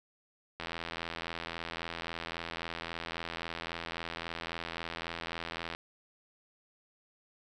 click train, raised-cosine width 0.3 ms, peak -21 dBFS, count 432, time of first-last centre 0.6-5.749 s, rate 83.7 Hz, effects none

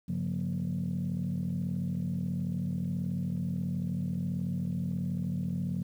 sine tone cluster, 99.3 / 141.5 / 180 / 234 Hz, G2 / C#3 / F#3 / A#3, +23 / +36 / -47 / +7 cents, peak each -38 / -34 / -31 / -38 dBFS, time 0.08-5.83 s, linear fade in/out 10 ms, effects tanh soft clip ceiling -24 dBFS + 10-bit

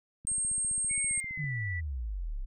click train, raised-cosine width 5 ms, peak -35 dBFS, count 19, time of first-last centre 0.25-1.442 s, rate 15.1 Hz
sine tone, 8500 Hz, C9, 26 cents sharp, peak -28 dBFS, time 0.27-1.2 s, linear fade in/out 0 ms
sine tone with pitch glide, 2217 to 1963.7 Hz, C#7 to B6, 0 to -10 cents, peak -35 dBFS, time 0.89-1.81 s, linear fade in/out 20 ms, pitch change -210 cents, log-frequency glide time 1.03-1.52 s
sine exponential sweep, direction down, 158.2 to 30 Hz, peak -32 dBFS, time 1.38-2.46 s, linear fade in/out 20 ms
effects none

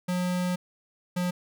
square tone pair in turn, 180 / 178.86 Hz, F#3 / F3, -47 / +42 cents, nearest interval unison, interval 11 cents, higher first, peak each -26 dBFS, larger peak neither, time 0.08-0.56 / 1.16-1.31 s, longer first, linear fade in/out 10 ms, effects none

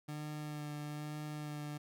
30% pulse tone with vibrato, 149.6 Hz, D3, 32 cents sharp, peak -38 dBFS, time 0.08-1.78 s, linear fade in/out 10 ms, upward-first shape sine, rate 1.1 Hz, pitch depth 16 cents each way, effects none

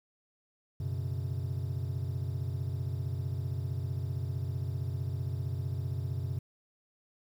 triangle chord, F# suspended fourth, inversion none, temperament just, 92.5 / 123.33 / 138.75 Hz, F#2 / B2 / C#3, 0 / -2 / +2 cents, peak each -33 / -34 / -36 dBFS, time 0.8-6.39 s, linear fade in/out 5 ms, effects 10-bit

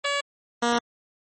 10% pulse tone pair in turn, 568 / 237.3 Hz, C#5 / A#3, +42 / +31 cents, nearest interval octave + minor third, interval 1511 cents, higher first, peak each -15 / -12 dBFS, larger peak second, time 0.04-0.21 / 0.62-0.79 s, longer neither, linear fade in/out 10 ms, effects MP3 32 kbps

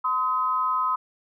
sine tone pair together, 1026.3 / 1268 Hz, C6 / D#6, -34 / +32 cents, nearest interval major third, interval 366 cents, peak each -24 dBFS, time 0.04-0.96 s, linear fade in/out 10 ms, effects none

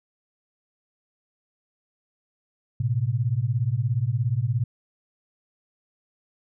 sine beating tone pair, 110.8 / 127.8 Hz, A2 / C3, +13 / -40 cents, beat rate 17 Hz, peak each -24 dBFS, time 2.8-4.64 s, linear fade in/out 5 ms, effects none

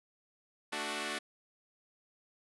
5% pulse chord, D major, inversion second, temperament equal, 220 / 293.7 / 370 Hz, A3 / D4 / F#4, 0 / 0 / 0 cents, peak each -30 / -28 / -28 dBFS, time 0.72-1.19 s, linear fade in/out 10 ms, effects resampled to 24000 Hz

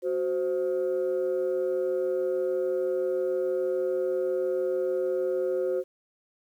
sine tone pair together, 370.4 / 523.3 Hz, F#4 / C5, +2 / 0 cents, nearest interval tritone, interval 598 cents, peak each -26 dBFS, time 0.02-5.84 s, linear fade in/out 50 ms, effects tanh soft clip ceiling -20 dBFS + 10-bit

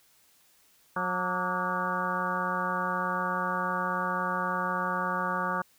harmonic tone with a mistuned harmonic, 181.2 Hz, F#3, 36 cents flat, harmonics 1 / 2 / 3 / 4 / 5 / 6 / 7 / 8 / 9, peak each -36 / -42 / -37 / -40 / -34 / -32 / -38 / -34 / -41 dBFS, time 0.96-5.62 s, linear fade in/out 5 ms, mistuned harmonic 6, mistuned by +100 cents, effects white hiss -63 dBFS RMS until 5.78 s

